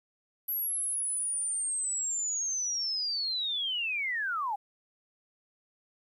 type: linear sweep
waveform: sine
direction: down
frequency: 11780 to 775 Hz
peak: -29 dBFS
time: 0.48-4.56 s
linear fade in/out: 10 ms
effects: 11-bit